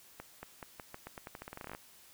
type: accelerating click train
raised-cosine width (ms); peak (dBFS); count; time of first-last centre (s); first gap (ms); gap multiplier
0.5; -28; 20; 0.2-1.749; 230; 0.86
effects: white hiss -59 dBFS RMS until 2.13 s